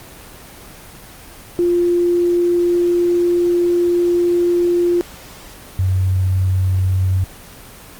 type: tone pair in turn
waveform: sine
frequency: 349.2 / 93.48 Hz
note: F4 / F#2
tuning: 0 / +18 cents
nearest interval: octave + major seventh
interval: 2282 cents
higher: first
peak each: -12 / -13 dBFS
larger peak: first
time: 1.59-5.01 / 5.79-7.24 s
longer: first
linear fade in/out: 0 ms
effects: pink hiss -38 dBFS RMS until 7.99 s + Opus 24 kbps